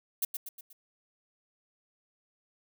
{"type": "noise with echo", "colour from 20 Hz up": "violet", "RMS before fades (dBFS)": -29, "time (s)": [0.22, 0.25], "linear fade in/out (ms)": 5, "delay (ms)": 120, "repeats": 4, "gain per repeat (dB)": -6, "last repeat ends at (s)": 0.73, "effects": []}